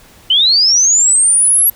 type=linear sweep; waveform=sine; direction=up; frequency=2960 to 11510 Hz; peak=-7 dBFS; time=0.3-1.7 s; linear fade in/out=5 ms; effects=pink hiss -43 dBFS RMS until 1.75 s